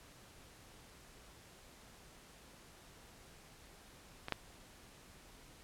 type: clicks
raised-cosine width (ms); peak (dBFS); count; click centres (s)
0.3; -25 / -17; 2; 4.284 / 4.323
effects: pink hiss -59 dBFS RMS until 5.63 s + low-pass 12000 Hz 12 dB/octave